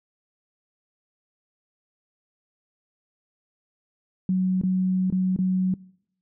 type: tone with dropouts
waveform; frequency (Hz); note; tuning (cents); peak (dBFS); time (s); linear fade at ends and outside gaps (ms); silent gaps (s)
sine; 185.8; F#3; +7; -19; 4.29-5.74; 2; 4.614-4.635 / 5.102-5.124 / 5.363-5.388
effects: noise-tail reverb RT60 0.7 s tail -23 dB re dry